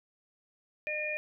harmonic tone, 607 Hz, D#5, 43 cents flat, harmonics 1 / 3 / 4, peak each -37 / -41 / -33 dBFS, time 0.87-1.17 s, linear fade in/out 0 ms, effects none

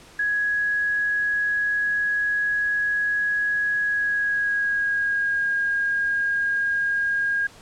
sine tone with pitch glide, 1668 to 1626.1 Hz, G#6 to G#6, +7 to -37 cents, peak -20 dBFS, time 0.19-7.47 s, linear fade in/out 5 ms, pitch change -44 cents, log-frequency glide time 3.79-5.47 s, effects pink hiss -48 dBFS RMS until 7.61 s + low-pass 9000 Hz 12 dB/octave

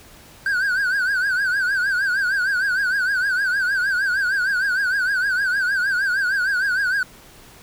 triangle tone with vibrato, 1539 Hz, G6, 32 cents flat, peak -16 dBFS, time 0.46-7.03 s, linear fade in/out 2 ms, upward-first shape triangle, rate 6.5 Hz, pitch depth 140 cents each way, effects pink hiss -46 dBFS RMS until 7.62 s

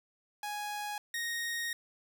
sawtooth tone pair in turn, 831 / 1865.5 Hz, G#5 / A#6, +1 / +1 cents, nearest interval octave + major second, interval 1400 cents, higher second, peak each -32 / -30 dBFS, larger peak second, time 0.43-0.98 / 1.14-1.73 s, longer second, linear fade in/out 2 ms, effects none

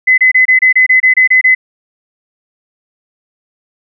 sine tone bursts, 2027 Hz, B6, 45 cents sharp, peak -4 dBFS, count 11, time 0.07-1.55 s, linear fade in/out 10 ms, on 110 ms, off 27 ms, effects none

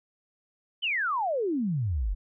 sine exponential sweep, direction down, 3136 to 41.2 Hz, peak -25 dBFS, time 0.82-2.15 s, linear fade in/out 20 ms, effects none

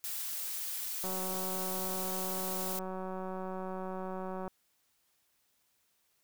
blue noise, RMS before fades -38 dBFS, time 0.04-2.79 s, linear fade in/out 0 ms
click train, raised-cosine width 1 ms, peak -27 dBFS, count 644, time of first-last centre 1.04-4.479 s, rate 187 Hz
effects white hiss -74 dBFS RMS until 6.23 s

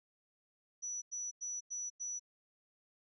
sine tone bursts, 5910 Hz, F#8, 3 cents flat, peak -38 dBFS, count 5, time 0.82-2.196 s, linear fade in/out 20 ms, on 200 ms, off 94 ms, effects none

